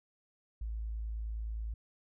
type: tone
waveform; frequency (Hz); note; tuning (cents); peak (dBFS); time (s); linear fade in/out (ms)
sine; 54.8; A1; -6; -35; 0.61-1.74; 5
effects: none